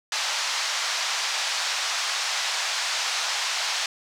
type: band-pass noise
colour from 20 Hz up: white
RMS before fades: -27 dBFS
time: 0.12-3.86 s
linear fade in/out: 2 ms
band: 710 to 6100 Hz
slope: 24 dB/octave
effects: none